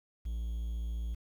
triangle tone with quantisation, 57.3 Hz, A#1, 29 cents flat, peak -31 dBFS, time 0.25-1.15 s, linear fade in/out 10 ms, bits 10, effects none

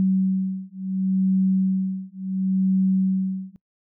sine beating tone pair, 189.1 / 189.81 Hz, F#3 / F#3, +38 / +44 cents, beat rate 0.71 Hz, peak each -22 dBFS, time 0-3.56 s, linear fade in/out 0 ms, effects noise-tail reverb RT60 0.1 s tail -23 dB re dry

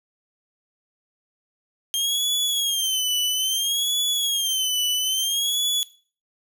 sawtooth tone with vibrato, 3188 Hz, G7, 28 cents sharp, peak -18 dBFS, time 1.94-5.83 s, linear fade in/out 0 ms, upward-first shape sine, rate 0.6 Hz, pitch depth 120 cents each way, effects noise-tail reverb RT60 0.4 s tail -17 dB re dry

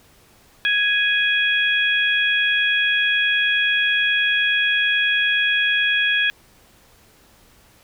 harmonic tone, 830.6 Hz, G#5, in tune, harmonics 2 / 3 / 4, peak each -19 / -21 / -22 dBFS, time 0.65-6.3 s, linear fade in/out 0 ms, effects pink hiss -53 dBFS RMS until 7.83 s

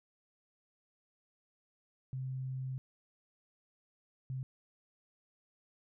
sine tone bursts at uneven times, 130.81 Hz, C3, in tune, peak -36 dBFS, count 2, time 2.13-2.78 / 4.3-4.43 s, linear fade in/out 0 ms, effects none

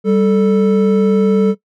triangle tone pair together, 196 / 440 Hz, G3 / A4, 0 / 0 cents, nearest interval octave + major second, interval 1400 cents, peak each -10 dBFS, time 0.04-1.55 s, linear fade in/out 50 ms, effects noise-tail reverb RT60 0.1 s tail -18 dB re dry

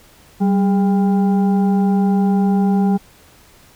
sine tone with frequency modulation, 193.9 Hz, G3, 19 cents flat, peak -12 dBFS, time 0.4-2.98 s, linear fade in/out 20 ms, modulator 604 Hz, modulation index 0.51, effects pink hiss -48 dBFS RMS until 3.75 s

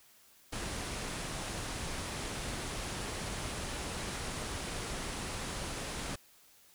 pink low-pass noise, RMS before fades -39 dBFS, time 0.52-6.16 s, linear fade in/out 10 ms, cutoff 11000 Hz, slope 96 dB/octave, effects white hiss -62 dBFS RMS until 6.74 s

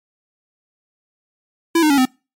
square tone with pitch steps, 333.7 / 306 / 280.6 / 257.3 Hz, E4 / D#4 / C#4 / C4, +21 / -29 / +21 / -29 cents, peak -12 dBFS, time 1.75-2.054 s, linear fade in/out 5 ms, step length 76 ms, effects noise-tail reverb RT60 0.3 s tail -26 dB re dry + MP3 64 kbps

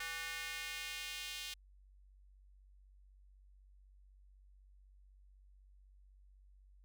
square tone with high-pass filter sweep, 164.81 Hz, E3, in tune, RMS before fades -44 dBFS, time 0-1.54 s, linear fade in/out 5 ms, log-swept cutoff 1700 to 3100 Hz, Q 1.8, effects added 48 Hz sine -60 dBFS peak until 6.84 s

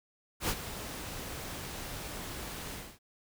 pink noise with ADSR envelope, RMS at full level -29 dBFS, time 0.4-2.99 s, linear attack 89 ms, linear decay 56 ms, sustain -12 dB, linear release 260 ms, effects none

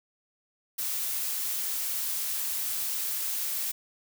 blue noise, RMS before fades -31 dBFS, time 0.78-3.72 s, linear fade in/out 10 ms, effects none

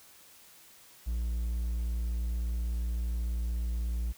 triangle tone, 58.27 Hz, A#1, in tune, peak -27 dBFS, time 1.06-4.13 s, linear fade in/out 20 ms, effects white hiss -56 dBFS RMS until 4.17 s

